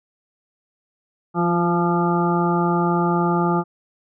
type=harmonic tone with a mistuned harmonic; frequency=172.4 Hz; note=F3; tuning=22 cents flat; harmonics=1 / 2 / 3 / 4 / 5 / 7 / 8; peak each=-20 / -22 / -33 / -28 / -24 / -25 / -33 dBFS; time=1.34-3.64 s; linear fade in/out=50 ms; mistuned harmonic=2; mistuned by=+19 cents; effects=none